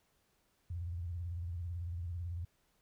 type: tone with vibrato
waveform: sine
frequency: 86.1 Hz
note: F2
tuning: 24 cents flat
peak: -37 dBFS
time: 0.7-2.45 s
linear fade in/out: 5 ms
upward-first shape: square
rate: 18 Hz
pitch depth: 90 cents each way
effects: pink hiss -75 dBFS RMS until 2.81 s

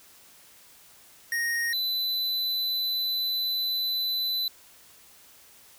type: tone pair in turn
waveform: square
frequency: 1864.7 / 4004 Hz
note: A#6 / B7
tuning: 0 / +23 cents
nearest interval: octave + minor second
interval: 1323 cents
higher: second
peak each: -26 dBFS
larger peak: neither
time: 1.32-1.73 / 1.73-4.48 s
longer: second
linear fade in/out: 2 ms
effects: white hiss -54 dBFS RMS until 5.78 s

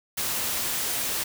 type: noise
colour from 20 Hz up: white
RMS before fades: -28 dBFS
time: 0.17-1.24 s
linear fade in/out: 10 ms
effects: none

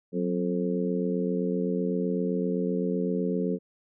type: harmonic tone with a mistuned harmonic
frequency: 87.8 Hz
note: F2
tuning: 10 cents sharp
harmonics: 2 / 3 / 4 / 5 / 6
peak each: -28 / -32 / -35 / -30 / -37 dBFS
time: 0.12-3.59 s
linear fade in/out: 50 ms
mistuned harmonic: 2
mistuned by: +83 cents
effects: none

